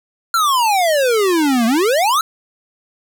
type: exponential two-way sweep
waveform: square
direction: down then up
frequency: 1396.9 to 220 to 1361 Hz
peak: -13 dBFS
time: 0.34-2.21 s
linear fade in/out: 2 ms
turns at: 1.66 s
effects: none